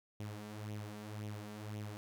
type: tone with flanger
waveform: sawtooth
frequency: 105.4 Hz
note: G#2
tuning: 26 cents sharp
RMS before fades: -45 dBFS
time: 0.2-1.97 s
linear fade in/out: 0 ms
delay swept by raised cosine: 0.31 to 4.51 ms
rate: 1.9 Hz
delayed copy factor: +0.6
effects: none